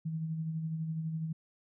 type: tone with tremolo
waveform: sine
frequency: 160.3 Hz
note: E3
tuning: 48 cents flat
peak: -31 dBFS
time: 0.05-1.33 s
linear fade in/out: 10 ms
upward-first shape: sine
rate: 12 Hz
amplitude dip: 40%
effects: none